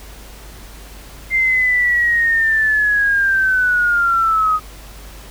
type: linear sweep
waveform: sine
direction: down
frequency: 2100 to 1244.5 Hz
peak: -12 dBFS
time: 1.3-4.6 s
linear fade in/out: 50 ms
effects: added 50 Hz sine -36 dBFS peak until 5.3 s + pink hiss -40 dBFS RMS until 5.3 s